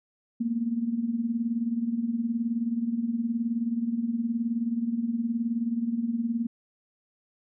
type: tone with tremolo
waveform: sine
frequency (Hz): 232.5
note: A#3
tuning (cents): -4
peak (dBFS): -22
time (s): 0.4-6.47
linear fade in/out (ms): 10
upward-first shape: sine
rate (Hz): 19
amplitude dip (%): 70
effects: none